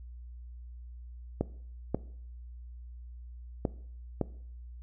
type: clicks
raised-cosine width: 2 ms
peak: -14 dBFS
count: 4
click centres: 1.41 / 1.946 / 3.652 / 4.213 s
effects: noise-tail reverb RT60 0.6 s tail -19 dB re dry + added 60 Hz sine -43 dBFS peak until 4.82 s